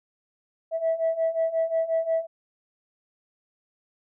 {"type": "beating tone pair", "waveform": "sine", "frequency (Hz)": [650, 655.6], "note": ["E5", "E5"], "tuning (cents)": [-24, -10], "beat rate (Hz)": 5.6, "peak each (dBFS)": [-26, -23], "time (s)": [0.71, 2.27], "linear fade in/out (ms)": 50, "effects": ["tanh soft clip ceiling -17 dBFS"]}